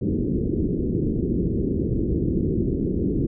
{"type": "low-pass noise", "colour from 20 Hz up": "white", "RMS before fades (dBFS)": -23, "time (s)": [0.01, 3.27], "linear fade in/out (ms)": 5, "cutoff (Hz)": 400, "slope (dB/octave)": 48, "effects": []}